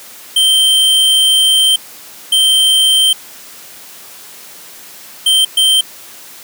square tone bursts at uneven times, 3127 Hz, G7, 5 cents flat, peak -8 dBFS, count 4, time 0.36-1.76 / 2.32-3.13 / 5.26-5.45 / 5.57-5.81 s, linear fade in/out 5 ms, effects white hiss -35 dBFS RMS until 6.43 s + high-pass 150 Hz 12 dB/octave

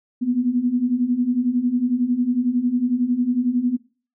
sine beating tone pair, 238.8 / 249.8 Hz, A#3 / B3, +42 / +20 cents, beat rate 11 Hz, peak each -23 / -19 dBFS, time 0.21-3.77 s, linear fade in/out 20 ms, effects noise-tail reverb RT60 0.4 s tail -21 dB re dry

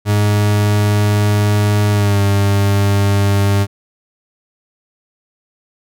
40% pulse tone with pitch glide, 103.83 to 100.06 Hz, G#2 to G2, 0 to +36 cents, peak -10 dBFS, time 0.05-3.67 s, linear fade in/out 50 ms, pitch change -64 cents, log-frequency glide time 1.91-2.21 s, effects none

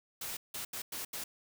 white noise bursts at uneven times, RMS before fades -40 dBFS, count 5, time 0.21-0.37 / 0.54-0.65 / 0.73-0.82 / 0.92-1.05 / 1.13-1.24 s, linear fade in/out 5 ms, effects none

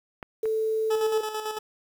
clicks, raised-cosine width 0.5 ms, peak -21 / -25 dBFS, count 2, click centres 0.228 / 0.456 s
sine tone, 440 Hz, A4, in tune, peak -23 dBFS, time 0.43-1.21 s, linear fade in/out 5 ms
20% pulse tone with tremolo, 431.1 Hz, A4, 35 cents flat, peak -23 dBFS, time 0.9-1.59 s, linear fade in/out 10 ms, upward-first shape square, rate 9 Hz, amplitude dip 50%
effects 8-bit

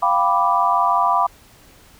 sine chord, G dominant seventh, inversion third, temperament equal, 698.5 / 784 / 987.8 / 1174.7 Hz, F5 / G5 / B5 / D6, 0 / 0 / 0 / 0 cents, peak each -21 / -22 / -18 / -19 dBFS, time 0.02-1.27 s, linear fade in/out 10 ms, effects pink hiss -49 dBFS RMS until 1.99 s

